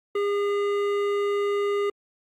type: tone with hard clipping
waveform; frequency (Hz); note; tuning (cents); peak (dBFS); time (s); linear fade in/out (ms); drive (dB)
triangle; 406.3; G#4; -38; -24; 0.15-1.9; 5; 16
effects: Opus 48 kbps